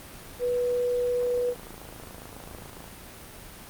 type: tone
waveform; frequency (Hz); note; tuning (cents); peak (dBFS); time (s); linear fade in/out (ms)
sine; 490; B4; -14; -23; 0.39-1.55; 50
type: click train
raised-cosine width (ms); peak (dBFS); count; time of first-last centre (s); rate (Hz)
1; -28; 46; 1.23-2.878; 27.3
effects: pink hiss -44 dBFS RMS until 3.69 s + Opus 32 kbps